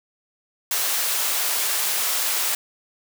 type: high-pass noise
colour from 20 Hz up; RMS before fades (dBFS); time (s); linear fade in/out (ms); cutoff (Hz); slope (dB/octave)
white; -23; 0.71-2.55; 2; 560; 12
effects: none